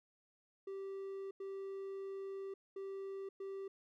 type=tone bursts at uneven times; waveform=triangle; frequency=389.7 Hz; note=G4; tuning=10 cents flat; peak=-40 dBFS; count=4; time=0.67-1.31 / 1.4-2.54 / 2.76-3.29 / 3.4-3.68 s; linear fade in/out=5 ms; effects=none